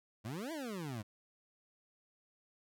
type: exponential two-way sweep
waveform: 25% pulse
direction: up then down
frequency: 99.5 to 339.1 to 99.5 Hz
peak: -36 dBFS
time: 0.24-1.03 s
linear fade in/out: 20 ms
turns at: 0.52 s
effects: none